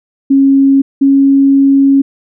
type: tone pair in turn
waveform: sine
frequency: 273.3 / 274.8 Hz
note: C#4 / C#4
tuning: -24 / -15 cents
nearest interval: unison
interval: 9 cents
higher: second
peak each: -4 dBFS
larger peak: neither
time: 0.3-0.82 / 1.01-2.02 s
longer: second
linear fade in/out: 10 ms
effects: none